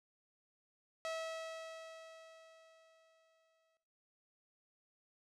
sawtooth tone with exponential decay, 648 Hz, E5, 30 cents flat, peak -34 dBFS, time 1.05-3.77 s, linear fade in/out 0 ms, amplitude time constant 590 ms, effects noise-tail reverb RT60 1.0 s tail -18 dB re dry + low-pass 7000 Hz 12 dB/octave

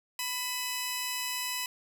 10% pulse tone pair together, 996 / 2561 Hz, B5 / D#7, +14 / +49 cents, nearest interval octave + major third, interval 1635 cents, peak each -26 dBFS, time 0.19-1.66 s, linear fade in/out 2 ms, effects none

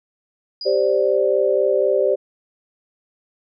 sine tone with exponential decay, 4900 Hz, D#8, 27 cents flat, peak -26 dBFS, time 0.61-1.17 s, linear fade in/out 2 ms, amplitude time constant 120 ms
sine chord, G suspended fourth, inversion none, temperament equal, 392 / 523.3 / 587.3 Hz, G4 / C5 / D5, 0 / 0 / 0 cents, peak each -19 dBFS, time 0.65-2.16 s, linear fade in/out 20 ms
effects none

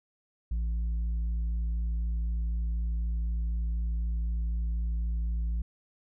sine tone with tanh clipping, 56.5 Hz, A1, 47 cents sharp, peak -28 dBFS, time 0.51-5.62 s, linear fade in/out 5 ms, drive 4 dB, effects none

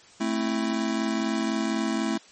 square chord, A minor, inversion none, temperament just, 220 / 264 / 330 Hz, A3 / C4 / E4, 0 / +16 / +2 cents, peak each -28 / -31 / -30 dBFS, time 0.2-2.18 s, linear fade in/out 10 ms, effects white hiss -52 dBFS RMS until 2.31 s + MP3 32 kbps

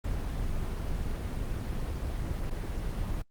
brown noise with dropouts, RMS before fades -32 dBFS, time 0.04-3.22 s, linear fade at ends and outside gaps 5 ms, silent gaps 2.5-2.507 s, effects noise-tail reverb RT60 0.1 s tail -23 dB re dry + Opus 24 kbps

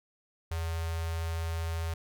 square tone with notch filter, 82.41 Hz, E2, in tune, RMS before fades -33 dBFS, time 0.51-1.94 s, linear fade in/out 5 ms, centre 240 Hz, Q 0.65, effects none

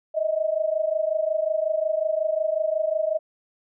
sine tone pair together, 617.5 / 643 Hz, D#5 / E5, -13 / -43 cents, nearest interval minor second, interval 70 cents, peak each -24 dBFS, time 0.14-3.19 s, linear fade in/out 20 ms, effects none

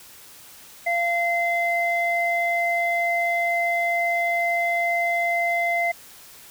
sine tone pair together, 689.4 / 2066 Hz, F5 / C7, -23 / -22 cents, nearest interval octave + perfect fifth, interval 1901 cents, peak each -22 dBFS, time 0.86-5.92 s, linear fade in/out 10 ms, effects tanh soft clip ceiling -12 dBFS + white hiss -46 dBFS RMS until 6.5 s

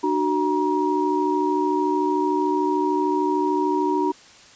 sine tone cluster, 300 / 373.4 / 949 Hz, D4 / F#4 / A#5, +37 / +16 / +31 cents, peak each -23 dBFS, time 0.03-4.12 s, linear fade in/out 10 ms, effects white hiss -48 dBFS RMS until 4.55 s + resampled to 16000 Hz

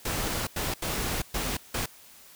pink noise bursts at uneven times, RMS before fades -30 dBFS, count 5, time 0.05-0.47 / 0.56-0.74 / 0.82-1.22 / 1.34-1.57 / 1.74-1.86 s, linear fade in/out 5 ms, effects white hiss -52 dBFS RMS until 2.35 s

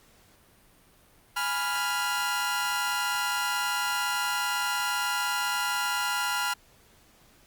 sawtooth chord, F diminished, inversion first, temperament equal, 830.6 / 987.8 / 1396.9 Hz, Ab5 / Cb6 / F6, 0 / 0 / 0 cents, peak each -30 / -28 / -25 dBFS, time 1.36-6.54 s, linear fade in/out 10 ms, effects pink hiss -59 dBFS RMS until 7.46 s + Opus 48 kbps

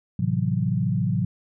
sine chord, F# half-diminished seventh, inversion first, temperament equal, 110 / 130.81 / 164.81 / 185 Hz, A2 / C3 / E3 / F#3, 0 / 0 / 0 / 0 cents, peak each -26 dBFS, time 0.19-1.25 s, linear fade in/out 5 ms, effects none

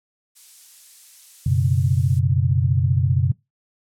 violet noise, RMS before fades -39 dBFS, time 0.35-2.2 s, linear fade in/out 20 ms
sine chord, F# suspended fourth, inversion none, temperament equal, 92.5 / 123.47 / 138.59 Hz, F#2 / B2 / C#3, 0 / 0 / 0 cents, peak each -20 dBFS, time 1.46-3.32 s, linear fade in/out 5 ms
effects noise-tail reverb RT60 0.2 s tail -21 dB re dry + low-pass 9000 Hz 12 dB/octave

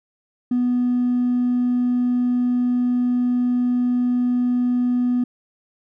sine tone with hard clipping, 246.4 Hz, B3, 4 cents flat, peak -17 dBFS, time 0.51-5.24 s, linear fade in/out 5 ms, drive 1 dB, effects none

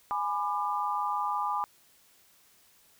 sine chord, G# diminished, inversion none, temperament just, 830.6 / 996.7 / 1196.1 Hz, G#5 / B5 / D6, 0 / +16 / +31 cents, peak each -32 dBFS, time 0.11-1.64 s, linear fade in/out 0 ms, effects white hiss -62 dBFS RMS until 2.99 s

